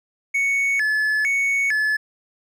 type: tone with vibrato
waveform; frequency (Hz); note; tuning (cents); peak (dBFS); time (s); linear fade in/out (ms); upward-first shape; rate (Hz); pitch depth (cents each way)
triangle; 1956; B6; -17; -16; 0.34-1.97; 10; square; 1.1; 220
effects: none